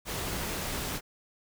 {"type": "noise", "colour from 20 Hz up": "pink", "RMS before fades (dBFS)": -34, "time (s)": [0.05, 1.01], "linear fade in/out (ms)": 50, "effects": []}